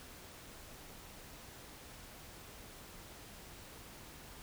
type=silence; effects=pink hiss -53 dBFS RMS until 4.42 s